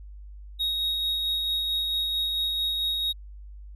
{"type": "tone with tremolo", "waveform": "triangle", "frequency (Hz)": 3766, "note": "A#7", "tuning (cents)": 17, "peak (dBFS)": -22, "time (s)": [0.59, 3.13], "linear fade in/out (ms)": 20, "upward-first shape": "sine", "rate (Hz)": 4.5, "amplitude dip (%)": 25, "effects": ["added 50 Hz sine -40 dBFS peak until 3.75 s"]}